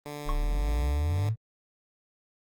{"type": "tone with tremolo", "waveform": "10% pulse", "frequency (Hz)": 146.83, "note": "D3", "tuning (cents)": 0, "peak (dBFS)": -27, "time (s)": [0.06, 1.29], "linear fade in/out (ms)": 0, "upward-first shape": "sine", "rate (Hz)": 1.7, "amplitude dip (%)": 30}
{"type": "exponential sweep", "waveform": "sine", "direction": "up", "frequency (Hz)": [30.87, 116.54], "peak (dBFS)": -24, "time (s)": [0.25, 1.36], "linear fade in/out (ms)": 50}
{"type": "tone with exponential decay", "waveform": "triangle", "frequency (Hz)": 1095, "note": "C#6", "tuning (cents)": -22, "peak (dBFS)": -25, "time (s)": [0.29, 0.38], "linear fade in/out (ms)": 0, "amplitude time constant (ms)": 18}
{"effects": ["Opus 24 kbps"]}